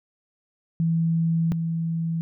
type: tone pair in turn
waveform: sine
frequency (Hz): 164.81 / 164.81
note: E3 / E3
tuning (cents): 0 / 0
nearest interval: unison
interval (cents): 0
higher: neither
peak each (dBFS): -19 / -23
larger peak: first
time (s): 0.8-1.52 / 1.52-2.21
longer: first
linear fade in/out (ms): 0
effects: none